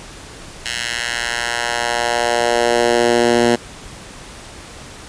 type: tone with high-pass filter sweep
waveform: 10% pulse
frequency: 119.1 Hz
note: A#2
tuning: 38 cents sharp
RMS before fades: -17 dBFS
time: 0.65-3.56 s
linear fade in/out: 10 ms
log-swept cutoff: 2400 to 240 Hz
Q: 1.2
effects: pink hiss -36 dBFS RMS until 5.08 s + resampled to 22050 Hz